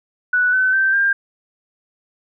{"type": "tone with pitch steps", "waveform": "sine", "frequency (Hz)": [1480, 1518.1, 1557.2, 1597.3], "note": ["F#6", "F#6", "G6", "G6"], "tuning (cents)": [0, 44, -12, 32], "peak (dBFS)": -13, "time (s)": [0.33, 1.13], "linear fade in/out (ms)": 5, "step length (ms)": 200, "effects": []}